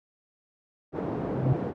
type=band-pass noise; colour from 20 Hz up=pink; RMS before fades=-31 dBFS; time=0.92-1.74 s; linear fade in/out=50 ms; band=170 to 550 Hz; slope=12 dB/octave
type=tone with exponential growth; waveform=sine; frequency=131.1 Hz; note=C3; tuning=4 cents sharp; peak=-17 dBFS; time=1.15-1.53 s; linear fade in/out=2 ms; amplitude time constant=81 ms
effects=none